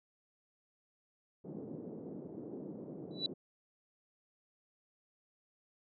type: band-pass noise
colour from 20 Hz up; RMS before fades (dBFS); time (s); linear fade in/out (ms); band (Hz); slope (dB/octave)
white; -46; 1.44-3.34; 10; 150 to 420; 24
type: tone with exponential growth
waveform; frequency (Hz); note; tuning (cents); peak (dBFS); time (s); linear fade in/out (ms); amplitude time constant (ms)
sine; 3951; B7; 0; -28; 3.11-3.26; 1; 31
effects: none